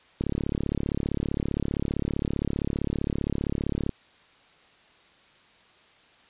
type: click train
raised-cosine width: 3 ms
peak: -14 dBFS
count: 131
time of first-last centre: 0.21-3.893 s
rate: 35.3 Hz
effects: white hiss -57 dBFS RMS until 6.29 s + resampled to 8000 Hz